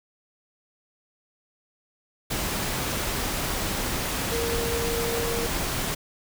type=tone in noise; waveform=sine; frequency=466.2 Hz; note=A#4; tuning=in tune; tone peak=-28 dBFS; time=4.31-5.47 s; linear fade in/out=10 ms; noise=pink; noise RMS=-28 dBFS; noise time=2.3-5.95 s; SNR=-3 dB; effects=none